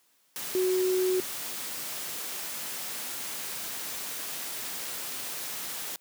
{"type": "tone in noise", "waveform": "sine", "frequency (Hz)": 370, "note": "F#4", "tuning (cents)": 0, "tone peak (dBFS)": -23, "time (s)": [0.55, 1.2], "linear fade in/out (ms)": 0, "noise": "white", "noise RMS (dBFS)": -36, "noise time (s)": [0.36, 5.96], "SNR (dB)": 10, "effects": ["white hiss -67 dBFS RMS until 6 s", "high-pass 150 Hz 12 dB/octave"]}